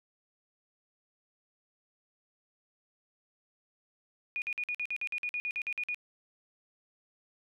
sine tone bursts, 2453 Hz, D#7, 25 cents flat, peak -31 dBFS, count 15, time 4.36-5.945 s, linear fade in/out 0 ms, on 59 ms, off 50 ms, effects none

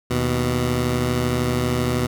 15% pulse tone pair together, 78.1 / 123.58 Hz, D#2 / B2, +7 / +2 cents, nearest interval minor sixth, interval 795 cents, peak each -19 / -14 dBFS, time 0.1-2.07 s, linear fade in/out 10 ms, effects none

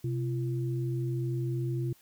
sine tone pair together, 128.5 / 341.6 Hz, C3 / F4, -31 / -38 cents, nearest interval octave + perfect fourth, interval 1693 cents, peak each -29 / -36 dBFS, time 0.04-1.93 s, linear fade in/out 5 ms, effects white hiss -62 dBFS RMS until 2.01 s

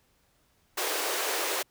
pink high-pass noise, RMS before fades -30 dBFS, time 0.77-1.63 s, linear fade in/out 10 ms, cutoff 350 Hz, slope 48 dB/octave, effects pink hiss -68 dBFS RMS until 1.7 s

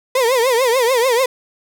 35% pulse tone with vibrato, 492.9 Hz, B4, 3 cents flat, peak -11 dBFS, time 0.15-1.26 s, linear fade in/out 5 ms, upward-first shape triangle, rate 6.8 Hz, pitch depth 180 cents each way, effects none

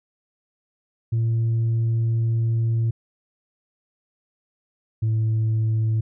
sine tone pair in turn, 114.3 / 110.66 Hz, A#2 / A2, -34 / +10 cents, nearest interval minor second, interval 56 cents, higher first, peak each -16 dBFS, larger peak neither, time 1.12-2.91 / 5.02-6.01 s, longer first, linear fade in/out 10 ms, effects tanh soft clip ceiling -17 dBFS

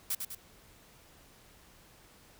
blue noise with echo, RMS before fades -32 dBFS, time 0.1-0.15 s, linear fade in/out 5 ms, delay 100 ms, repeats 2, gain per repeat -5 dB, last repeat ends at 0.35 s, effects pink hiss -59 dBFS RMS until 2.39 s

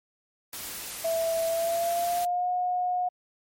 white noise, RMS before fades -37 dBFS, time 0.53-2.25 s, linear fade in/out 2 ms
sine tone with pitch glide, 659.3 to 723.1 Hz, E5 to F#5, 0 to -40 cents, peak -24 dBFS, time 1.04-3.09 s, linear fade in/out 10 ms, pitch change +160 cents, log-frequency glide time 1.47-2.49 s
effects MP3 64 kbps

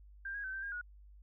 sine tone with pitch steps, 1587 / 1644 / 1534 / 1562 / 1618 / 1453 Hz, G6 / G#6 / G6 / G6 / G#6 / F#6, +21 / -18 / -38 / -7 / -46 / -32 cents, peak -38 dBFS, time 0.25-0.814 s, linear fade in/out 5 ms, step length 94 ms, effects added 50 Hz sine -54 dBFS peak until 1.22 s

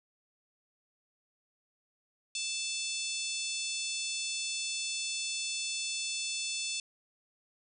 harmonic tone, 880 Hz, A5, in tune, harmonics 3 / 4 / 5 / 6 / 7 / 8 / 9 / 10, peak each -39 / -40 / -41 / -42 / -42 / -43 / -44 / -44 dBFS, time 2.35-6.8 s, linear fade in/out 2 ms, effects none

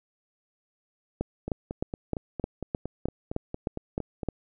two click trains, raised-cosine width 2 ms, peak -19 / -14 dBFS, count 13 / 11, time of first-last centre 1.48-4.232 / 1.21-4.287 s, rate 4.36 / 3.25 Hz, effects none

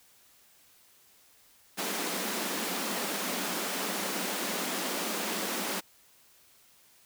pink high-pass noise, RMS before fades -33 dBFS, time 1.77-5.81 s, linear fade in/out 20 ms, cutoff 180 Hz, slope 96 dB/octave, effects white hiss -61 dBFS RMS until 7.05 s

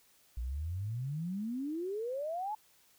sine exponential sweep, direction up, 56.3 to 880 Hz, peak -34 dBFS, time 0.37-2.55 s, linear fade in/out 5 ms, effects white hiss -66 dBFS RMS until 2.98 s

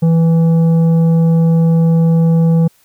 sine tone with tanh clipping, 164.81 Hz, E3, in tune, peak -9 dBFS, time 0.02-2.68 s, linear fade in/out 10 ms, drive 8 dB, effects white hiss -53 dBFS RMS until 2.84 s

